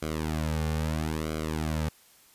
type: tone with flanger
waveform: sawtooth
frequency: 78.2 Hz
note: D#2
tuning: 9 cents sharp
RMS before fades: -30 dBFS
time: 0.02-1.89 s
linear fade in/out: 5 ms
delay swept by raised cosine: 1.1 to 3.1 ms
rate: 0.76 Hz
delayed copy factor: -1
effects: white hiss -58 dBFS RMS until 2.34 s + resampled to 32000 Hz